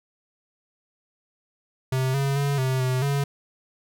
square tone with pitch steps, 130.6 / 138.3 / 141.3 / 130.6 / 128.6 / 140.8 Hz, C3 / C#3 / C#3 / C3 / C3 / C#3, -3 / -4 / +34 / -3 / -30 / +27 cents, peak -22 dBFS, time 1.92-3.24 s, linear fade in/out 5 ms, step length 220 ms, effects none

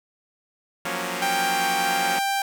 5% pulse chord, Gb major seventh, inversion third, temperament equal, 174.61 / 185 / 233.1 / 277.2 Hz, F3 / Gb3 / Bb3 / Db4, 0 / 0 / 0 / 0 cents, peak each -21 dBFS, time 0.85-2.19 s, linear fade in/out 2 ms
sawtooth tone, 788 Hz, G5, 9 cents sharp, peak -18 dBFS, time 1.22-2.42 s, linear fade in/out 2 ms
effects none

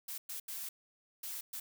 blue noise bursts at uneven times, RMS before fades -42 dBFS, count 5, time 0.08-0.18 / 0.29-0.4 / 0.48-0.69 / 1.23-1.41 / 1.53-1.6 s, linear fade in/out 5 ms, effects none

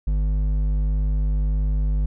sine tone with hard clipping, 50.8 Hz, G#1, 38 cents flat, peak -20 dBFS, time 0.07-2.06 s, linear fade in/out 5 ms, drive 7 dB, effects none

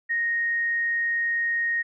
sine tone, 1864.7 Hz, A#6, in tune, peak -22 dBFS, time 0.09-1.83 s, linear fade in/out 20 ms, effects none

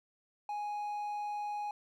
triangle tone, 830.6 Hz, G#5, in tune, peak -33 dBFS, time 0.49-1.71 s, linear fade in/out 2 ms, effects none

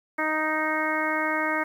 harmonic tone, 311.1 Hz, D#4, in tune, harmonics 1 / 2 / 3 / 4 / 5 / 6 / 7, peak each -31 / -31 / -31 / -31 / -31 / -31 / -31 dBFS, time 0.18-1.64 s, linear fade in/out 10 ms, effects 9-bit

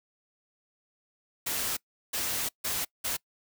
white noise bursts at uneven times, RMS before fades -31 dBFS, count 4, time 1.46-1.77 / 2.13-2.49 / 2.64-2.85 / 3.04-3.17 s, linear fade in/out 10 ms, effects noise-tail reverb RT60 0.1 s tail -24 dB re dry

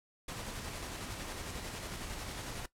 pink noise with tremolo, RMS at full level -41 dBFS, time 0.28-2.66 s, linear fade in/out 5 ms, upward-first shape square, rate 11 Hz, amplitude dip 25%, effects noise-tail reverb RT60 0.1 s tail -17 dB re dry + low-pass 11000 Hz 12 dB/octave

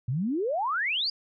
sine exponential sweep, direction up, 114.5 to 4978 Hz, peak -25 dBFS, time 0.08-1.1 s, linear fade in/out 5 ms, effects none

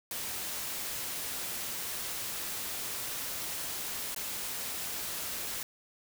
white noise with dropouts, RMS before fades -37 dBFS, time 0.11-5.63 s, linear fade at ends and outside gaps 1 ms, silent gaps 4.147-4.162 s, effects none

